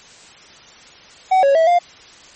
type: tone with pitch steps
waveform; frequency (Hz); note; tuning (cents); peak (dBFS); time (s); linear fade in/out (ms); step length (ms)
triangle; 753 / 554 / 650 / 701; F#5 / C#5 / E5 / F5; +30 / -1 / -24 / +6; -8; 1.31-1.79; 10; 120
effects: white hiss -43 dBFS RMS until 2.35 s + MP3 32 kbps